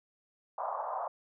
white band-pass noise, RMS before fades -36 dBFS, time 0.58-1.08 s, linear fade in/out 5 ms, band 600 to 1100 Hz, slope 48 dB/octave, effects none

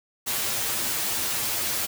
white noise with comb filter, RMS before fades -27 dBFS, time 0.26-1.87 s, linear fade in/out 20 ms, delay 8.7 ms, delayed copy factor +0.8, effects none

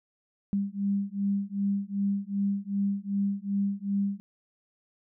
sine beating tone pair, 198.1 / 200.7 Hz, G3 / G3, +18 / +41 cents, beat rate 2.6 Hz, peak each -29 dBFS, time 0.53-4.2 s, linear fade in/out 0 ms, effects none

